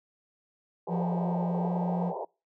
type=band-pass noise; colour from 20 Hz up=white; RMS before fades=-35 dBFS; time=0.87-2.25 s; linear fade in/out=5 ms; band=360 to 950 Hz; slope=96 dB/octave
type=tone with pitch glide; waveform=triangle; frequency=174.61 to 176.33 Hz; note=F3 to F3; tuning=0 to +17 cents; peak=-25 dBFS; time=0.88-2.13 s; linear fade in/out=50 ms; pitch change=+17 cents; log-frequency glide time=1.52-1.74 s
effects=noise-tail reverb RT60 0.3 s tail -26 dB re dry